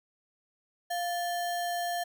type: tone with sample-and-hold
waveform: sine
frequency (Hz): 698.5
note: F5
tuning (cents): 0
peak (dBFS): -29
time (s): 0.9-2.04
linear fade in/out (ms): 10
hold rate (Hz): 2450
effects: none